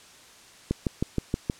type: click train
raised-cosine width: 3 ms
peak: -11 dBFS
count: 6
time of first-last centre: 0.71-1.499 s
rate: 6.34 Hz
effects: white hiss -51 dBFS RMS until 1.59 s + low-pass 8000 Hz 12 dB/octave